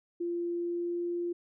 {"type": "tone with pitch glide", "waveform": "sine", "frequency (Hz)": [345.1, 347.3], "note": ["F4", "F4"], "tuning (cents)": [-21, -10], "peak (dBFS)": -30, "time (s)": [0.2, 1.33], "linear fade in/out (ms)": 10, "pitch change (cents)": 11, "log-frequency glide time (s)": [0.54, 1.04], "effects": []}